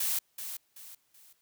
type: noise with echo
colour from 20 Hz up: blue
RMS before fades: -30 dBFS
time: 0-0.19 s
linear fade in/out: 5 ms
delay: 380 ms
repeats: 3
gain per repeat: -9 dB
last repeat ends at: 1.33 s
effects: white hiss -72 dBFS RMS until 1.41 s